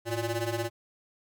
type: ring-modulated tone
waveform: 20% pulse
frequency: 233.1 Hz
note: A#3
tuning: in tune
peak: -21 dBFS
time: 0.05-0.7 s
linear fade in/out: 50 ms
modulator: 125 Hz
effects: none